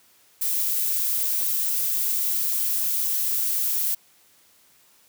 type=noise; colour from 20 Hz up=violet; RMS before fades=-24 dBFS; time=0.41-3.95 s; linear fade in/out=10 ms; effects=white hiss -58 dBFS RMS until 5.08 s + high-pass 60 Hz 12 dB/octave